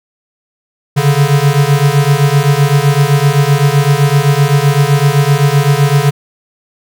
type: beating tone pair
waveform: square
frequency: 138.7 / 146.5 Hz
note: C#3 / D3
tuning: +1 / -4 cents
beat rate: 7.8 Hz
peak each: -11 dBFS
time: 0.96-6.11 s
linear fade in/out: 20 ms
effects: none